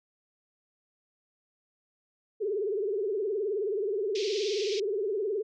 sine tone with vibrato, 409.7 Hz, G#4, 24 cents flat, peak -27 dBFS, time 2.4-5.43 s, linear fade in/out 20 ms, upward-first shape triangle, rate 19 Hz, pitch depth 180 cents each way
white band-pass noise, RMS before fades -38 dBFS, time 4.15-4.8 s, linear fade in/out 5 ms, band 2300 to 5700 Hz, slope 48 dB/octave
effects none

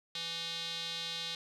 square tone with band-pass filter, 166.9 Hz, E3, 22 cents sharp, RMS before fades -39 dBFS, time 0.15-1.35 s, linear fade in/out 2 ms, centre 3800 Hz, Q 4.4, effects none

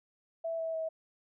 sine tone with pitch steps, 659.3 / 651.4 / 643.5 Hz, E5 / E5 / E5, 0 / -21 / -42 cents, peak -32 dBFS, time 0.44-0.89 s, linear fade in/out 10 ms, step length 150 ms, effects none

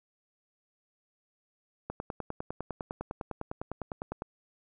click train, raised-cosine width 1 ms, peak -21 dBFS, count 24, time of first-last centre 1.9-4.221 s, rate 9.91 Hz, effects none

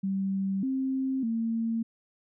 sine tone with pitch steps, 193.8 / 264.7 / 227.4 Hz, G3 / C4 / A#3, -20 / +20 / -43 cents, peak -26 dBFS, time 0.03-1.83 s, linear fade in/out 10 ms, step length 600 ms, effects none

